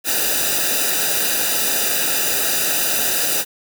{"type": "noise with comb filter", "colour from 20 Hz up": "white", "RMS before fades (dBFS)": -19, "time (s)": [0.04, 3.45], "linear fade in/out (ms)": 50, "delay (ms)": 0.92, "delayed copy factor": -0.95, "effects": []}